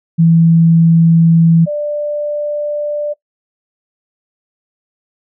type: tone pair in turn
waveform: sine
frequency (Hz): 165.4 / 590.9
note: E3 / D5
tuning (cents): +6 / +10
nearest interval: octave + minor seventh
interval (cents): 2204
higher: second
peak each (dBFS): -5 / -15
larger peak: first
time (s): 0.18-1.66 / 1.66-3.14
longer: neither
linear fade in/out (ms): 20
effects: noise-tail reverb RT60 0.1 s tail -20 dB re dry